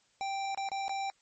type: tone with dropouts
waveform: square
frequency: 784 Hz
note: G5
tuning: in tune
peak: -33 dBFS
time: 0.21-1.1 s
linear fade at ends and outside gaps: 0 ms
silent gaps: 0.547-0.575 / 0.688-0.717 / 0.881-0.894 s
effects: white hiss -69 dBFS RMS until 1.21 s + MP3 32 kbps